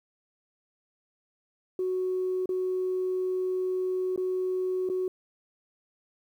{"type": "tone with dropouts", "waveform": "sine", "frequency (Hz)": 370, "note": "F#4", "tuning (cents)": 0, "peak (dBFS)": -25, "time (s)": [1.79, 5.08], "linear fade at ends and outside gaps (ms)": 2, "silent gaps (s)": [[2.458, 2.491], [4.161, 4.176], [4.89, 4.898]], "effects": ["tanh soft clip ceiling -21 dBFS", "10-bit"]}